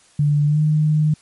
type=tone with pitch glide; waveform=sine; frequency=146.83 to 153.07 Hz; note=D3 to D#3; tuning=0 to -28 cents; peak=-13 dBFS; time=0.19-1.14 s; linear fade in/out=5 ms; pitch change=+72 cents; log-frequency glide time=0.46-0.6 s; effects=white hiss -53 dBFS RMS until 1.21 s + MP3 48 kbps